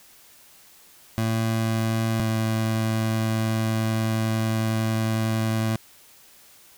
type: tone pair in turn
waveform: 25% pulse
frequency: 112.3 / 111.14 Hz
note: A2 / A2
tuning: +36 / +18 cents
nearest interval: unison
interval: 18 cents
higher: first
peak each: -18 dBFS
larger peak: neither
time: 1.18-2.2 / 2.2-5.76 s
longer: second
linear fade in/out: 0 ms
effects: white hiss -52 dBFS RMS until 6.77 s